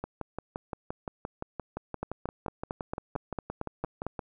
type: two click trains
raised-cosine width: 1 ms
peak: -18 / -20 dBFS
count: 10 / 25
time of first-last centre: 2.03-4.066 / 0.04-4.192 s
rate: 4.42 / 5.78 Hz
effects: none